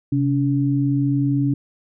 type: tone pair together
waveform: sine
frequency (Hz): 133.1 / 283.8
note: C3 / C#4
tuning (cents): +30 / +41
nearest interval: octave + minor second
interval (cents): 1311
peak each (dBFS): -19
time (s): 0.12-1.54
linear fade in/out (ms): 5
effects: none